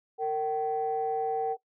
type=tone pair together; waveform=sine; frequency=457.5 / 768.2 Hz; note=A#4 / G5; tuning=-32 / -35 cents; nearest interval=major sixth; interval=897 cents; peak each=-28 dBFS; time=0.18-1.57 s; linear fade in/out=50 ms; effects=noise-tail reverb RT60 0.1 s tail -18 dB re dry + tanh soft clip ceiling -20 dBFS